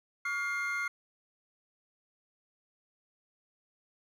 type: tone cluster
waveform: triangle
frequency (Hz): 1133 / 1417 / 2116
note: C#6 / F6 / C7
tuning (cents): +37 / +25 / +19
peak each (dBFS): -39 / -33 / -32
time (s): 0.25-0.88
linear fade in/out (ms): 5
effects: none